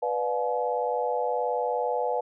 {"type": "chord", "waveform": "sine", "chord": "B diminished seventh", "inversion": "none", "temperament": "just", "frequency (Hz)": [493.9, 592.7, 711.2, 853.4], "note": ["B4", "D5", "F5", "Ab5"], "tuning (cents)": [0, 16, 31, 47], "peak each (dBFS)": [-28, -32, -31, -30], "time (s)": [0.02, 2.21], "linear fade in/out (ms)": 10, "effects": []}